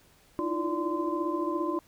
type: tone cluster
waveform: sine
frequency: 309.2 / 332.2 / 346.8 / 582 / 1031 Hz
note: D#4 / E4 / F4 / D5 / C6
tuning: -11 / +13 / -12 / -16 / -26 cents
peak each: -33 / -35 / -32 / -37 / -33 dBFS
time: 0.39-1.79 s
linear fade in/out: 0 ms
effects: pink hiss -61 dBFS RMS until 1.87 s